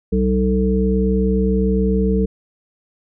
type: harmonic tone with a mistuned harmonic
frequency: 63.6 Hz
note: C2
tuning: 48 cents flat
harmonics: 1 / 3 / 5 / 7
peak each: -19 / -17 / -27 / -20 dBFS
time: 0.12-2.26 s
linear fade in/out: 10 ms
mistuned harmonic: 5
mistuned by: -33 cents
effects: none